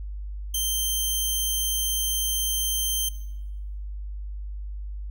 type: tone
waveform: 10% pulse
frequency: 3136 Hz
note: G7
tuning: in tune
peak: -16 dBFS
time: 0.54-3.09 s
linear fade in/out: 5 ms
effects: noise-tail reverb RT60 1.0 s tail -19 dB re dry + added 50 Hz sine -31 dBFS peak until 5.1 s

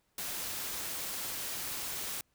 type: noise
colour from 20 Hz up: white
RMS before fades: -38 dBFS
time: 0.18-2.21 s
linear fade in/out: 2 ms
effects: pink hiss -75 dBFS RMS until 2.34 s

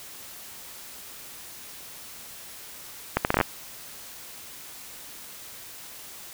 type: accelerating click train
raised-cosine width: 0.5 ms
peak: -5 dBFS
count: 8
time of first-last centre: 3.17-3.412 s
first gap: 79 ms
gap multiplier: 0.7
effects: white hiss -43 dBFS RMS until 6.33 s

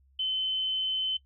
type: tone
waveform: sine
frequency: 3057 Hz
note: G7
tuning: 44 cents flat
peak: -27 dBFS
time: 0.19-1.17 s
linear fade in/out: 5 ms
effects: noise-tail reverb RT60 0.1 s tail -17 dB re dry + added 67 Hz sine -60 dBFS peak until 1.25 s

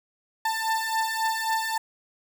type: beating tone pair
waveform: 30% pulse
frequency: 888 / 891.7 Hz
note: A5 / A5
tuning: +16 / +23 cents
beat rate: 3.7 Hz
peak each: -26 / -24 dBFS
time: 0.45-1.78 s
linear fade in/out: 5 ms
effects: none

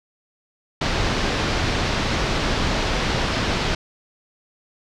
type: low-pass noise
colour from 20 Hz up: pink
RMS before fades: -22 dBFS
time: 0.81-3.75 s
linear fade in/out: 5 ms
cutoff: 5300 Hz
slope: 24 dB/octave
effects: none

